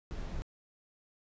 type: noise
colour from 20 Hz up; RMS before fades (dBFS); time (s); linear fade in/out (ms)
brown; -38; 0.11-0.42; 0
effects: resampled to 16000 Hz